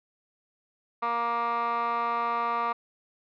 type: tone with band-pass filter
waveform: 15% pulse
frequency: 234.8 Hz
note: A#3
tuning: 13 cents sharp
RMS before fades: -28 dBFS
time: 1.02-2.73 s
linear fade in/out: 10 ms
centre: 1200 Hz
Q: 4.3
effects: resampled to 11025 Hz